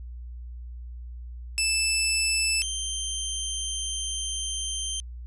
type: tone pair in turn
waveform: 15% pulse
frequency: 2637 / 3136 Hz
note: E7 / G7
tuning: 0 / 0 cents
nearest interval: minor third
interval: 300 cents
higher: second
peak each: -15 / -21 dBFS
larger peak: first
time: 1.58-2.62 / 2.62-5 s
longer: second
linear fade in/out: 0 ms
effects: added 60 Hz sine -36 dBFS peak until 5.26 s + resampled to 24000 Hz